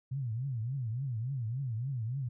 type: tone with vibrato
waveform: sine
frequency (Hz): 123.47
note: B2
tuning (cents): 0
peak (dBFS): -32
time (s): 0.11-2.29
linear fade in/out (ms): 10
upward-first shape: triangle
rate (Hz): 3.5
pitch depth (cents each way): 260
effects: none